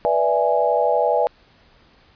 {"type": "chord", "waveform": "sine", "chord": "E dominant seventh", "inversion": "second", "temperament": "equal with one note detuned", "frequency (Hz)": [490.2, 587.3, 659.3, 830.6], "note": ["B4", "D5", "E5", "G#5"], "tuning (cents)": [-13, 0, 0, 0], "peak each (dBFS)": -21, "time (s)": [0.05, 1.27], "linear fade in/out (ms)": 0, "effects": ["pink hiss -54 dBFS RMS until 2.15 s", "resampled to 11025 Hz"]}